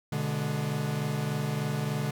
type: chord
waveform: 45% pulse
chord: G# diminished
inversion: first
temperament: equal with one note detuned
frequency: 123.47 / 146.83 / 210.1 Hz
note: B2 / D3 / G#3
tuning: 0 / 0 / +20 cents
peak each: -35 / -30 / -35 dBFS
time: 0.12-2.11 s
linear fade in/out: 5 ms
effects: none